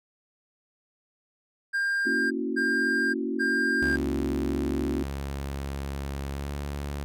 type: tone bursts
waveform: triangle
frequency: 1600 Hz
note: G6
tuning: 35 cents sharp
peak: -22 dBFS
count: 3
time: 1.73-3.97 s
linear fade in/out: 20 ms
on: 580 ms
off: 250 ms
type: chord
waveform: sine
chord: F# dominant seventh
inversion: first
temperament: equal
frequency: 233.1 / 277.2 / 329.6 / 370 Hz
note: A#3 / C#4 / E4 / F#4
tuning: 0 / 0 / 0 / 0 cents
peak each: -32 / -31 / -33 / -33 dBFS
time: 2.05-5.04 s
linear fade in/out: 20 ms
type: tone with pitch glide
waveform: sawtooth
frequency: 69.3 to 71.37 Hz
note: C#2 to D2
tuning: 0 to -49 cents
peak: -27 dBFS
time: 3.82-7.04 s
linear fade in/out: 0 ms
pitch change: +51 cents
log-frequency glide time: 6.31-6.51 s
effects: none